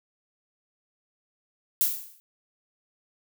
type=noise with exponential decay; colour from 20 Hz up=violet; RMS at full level=-20 dBFS; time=1.81-2.2 s; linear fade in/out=0 ms; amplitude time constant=84 ms; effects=none